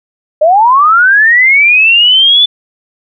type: linear sweep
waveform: sine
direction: up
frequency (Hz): 587 to 3500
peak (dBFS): -3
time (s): 0.41-2.46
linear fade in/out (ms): 10
effects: none